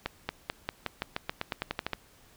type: accelerating click train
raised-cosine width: 0.3 ms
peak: -14 dBFS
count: 15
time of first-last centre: 0.06-1.933 s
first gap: 230 ms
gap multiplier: 0.91
effects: pink hiss -59 dBFS RMS until 2.36 s